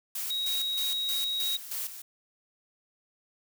blue noise with tremolo, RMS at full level -34 dBFS, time 0.15-2.02 s, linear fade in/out 5 ms, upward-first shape square, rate 3.2 Hz, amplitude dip 65%
sine tone, 3804 Hz, A#7, 34 cents sharp, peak -28 dBFS, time 0.3-1.57 s, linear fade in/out 5 ms
effects none

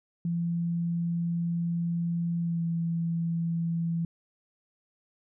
sine tone with pitch glide, 170 to 167.27 Hz, F3 to E3, -46 to +26 cents, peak -26 dBFS, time 0.25-4.05 s, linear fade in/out 2 ms, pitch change -28 cents, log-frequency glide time 2.4-2.63 s, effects none

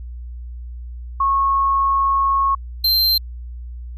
sine / square tone pair in turn, 1096 / 4138 Hz, C#6 / C8, -20 / -20 cents, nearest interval octave + major seventh, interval 2300 cents, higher second, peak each -14 dBFS, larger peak neither, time 1.2-2.55 / 2.84-3.18 s, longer first, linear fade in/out 5 ms, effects added 60 Hz sine -29 dBFS peak until 3.97 s

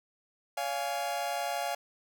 40% pulse chord, Db major, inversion none, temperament equal with one note detuned, 567.3 / 698.5 / 830.6 Hz, Db5 / F5 / Ab5, +40 / 0 / 0 cents, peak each -37 / -33 / -35 dBFS, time 0.57-1.75 s, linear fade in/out 5 ms, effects none

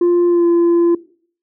sine tone with pitch glide, 349.2 to 342 Hz, F4 to F4, 0 to -36 cents, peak -7 dBFS, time 0.01-0.95 s, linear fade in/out 5 ms, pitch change -36 cents, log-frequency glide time 0.28-0.46 s, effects noise-tail reverb RT60 0.5 s tail -20 dB re dry + tanh soft clip ceiling -9 dBFS

